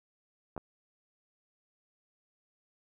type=clicks; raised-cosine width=1 ms; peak=-26 / -24 dBFS; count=2; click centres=0.565 / 0.578 s; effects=11-bit